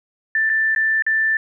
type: tone with dropouts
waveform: sine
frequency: 1770 Hz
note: A6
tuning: 10 cents sharp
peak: -15 dBFS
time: 0.35-1.37 s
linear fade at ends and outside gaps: 2 ms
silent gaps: 0.494-0.498 / 0.749-0.761 / 1.023-1.065 s
effects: none